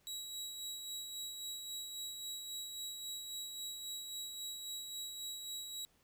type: tone with tremolo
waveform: 25% pulse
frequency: 3876 Hz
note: B7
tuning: 33 cents flat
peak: -37 dBFS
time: 0.07-5.85 s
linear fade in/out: 0 ms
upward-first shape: sine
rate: 3.7 Hz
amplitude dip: 40%
effects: pink hiss -72 dBFS RMS until 6.03 s